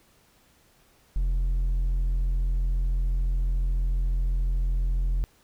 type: tone with hard clipping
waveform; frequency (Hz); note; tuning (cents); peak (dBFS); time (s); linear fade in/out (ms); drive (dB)
sine; 42.95; F1; -28; -23; 1.16-5.24; 0; 3
effects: pink hiss -61 dBFS RMS until 5.43 s